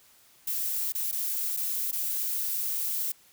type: noise with dropouts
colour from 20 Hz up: violet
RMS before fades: -30 dBFS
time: 0.47-3.12 s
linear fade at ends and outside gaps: 5 ms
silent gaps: 0.923-0.95 / 1.115-1.125 / 1.567-1.571 / 1.913-1.927 s
effects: white hiss -59 dBFS RMS until 3.32 s